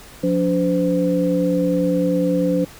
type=tone cluster; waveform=sine; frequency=178.2 / 288.2 / 511 Hz; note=F3 / D4 / C5; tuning=+35 / -33 / -41 cents; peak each=-20 dBFS; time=0.23-2.65 s; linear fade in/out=10 ms; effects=pink hiss -42 dBFS RMS until 2.79 s